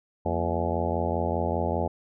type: harmonic tone with a mistuned harmonic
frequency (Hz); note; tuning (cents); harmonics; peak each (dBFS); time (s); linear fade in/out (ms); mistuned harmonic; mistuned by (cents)
85; F2; -46; 1 / 2 / 3 / 4 / 5 / 6 / 7 / 8 / 9 / 10; -30 / -35 / -34 / -35 / -34 / -33 / -33 / -34 / -35 / -34; 0.25-1.88; 10; 3; -140
effects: none